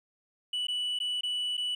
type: tone with dropouts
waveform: sine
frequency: 2960 Hz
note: F#7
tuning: in tune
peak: -26 dBFS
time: 0.53-1.75 s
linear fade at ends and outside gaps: 5 ms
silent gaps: 0.67-0.683 / 0.989-1.001 / 1.21-1.233 / 1.57-1.577 s
effects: tanh soft clip ceiling -28 dBFS + 11-bit